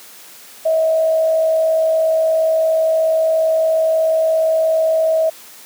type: tone with frequency modulation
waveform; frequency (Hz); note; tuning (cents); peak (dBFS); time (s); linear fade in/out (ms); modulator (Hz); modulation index
sine; 642; E5; -46; -12; 0.65-5.3; 10; 57; 0.27
effects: white hiss -40 dBFS RMS until 5.65 s + high-pass 200 Hz 12 dB/octave